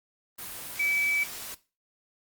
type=tone in noise; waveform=sine; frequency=2300 Hz; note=D7; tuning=37 cents flat; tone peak=-24 dBFS; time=0.79-1.24 s; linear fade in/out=10 ms; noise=white; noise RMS=-39 dBFS; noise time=0.38-1.55 s; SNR=+12 dB; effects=noise-tail reverb RT60 0.3 s tail -17 dB re dry + Opus 32 kbps